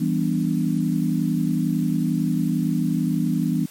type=chord; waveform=sine; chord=E minor seventh; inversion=none; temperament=equal; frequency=164.81 / 196 / 246.9 / 293.7 Hz; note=E3 / G3 / B3 / D4; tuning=0 / 0 / 0 / 0 cents; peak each=-23 / -25 / -24 / -26 dBFS; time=0-3.66 s; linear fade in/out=10 ms; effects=white hiss -46 dBFS RMS until 3.7 s + MP3 64 kbps